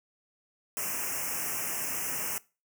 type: band-stop noise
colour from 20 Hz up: white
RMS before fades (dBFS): -33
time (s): 0.77-2.38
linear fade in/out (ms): 0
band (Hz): 2900 to 5300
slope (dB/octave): 96
effects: noise-tail reverb RT60 0.3 s tail -21 dB re dry + high-pass 100 Hz 12 dB/octave